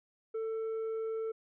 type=tone with tanh clipping; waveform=sine; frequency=445.2 Hz; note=A4; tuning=20 cents sharp; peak=-34 dBFS; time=0.34-1.32 s; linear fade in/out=10 ms; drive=4 dB; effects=none